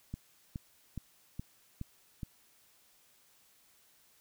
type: click train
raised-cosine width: 5 ms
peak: -26 dBFS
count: 6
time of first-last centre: 0.14-2.232 s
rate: 2.39 Hz
effects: white hiss -66 dBFS RMS until 4.2 s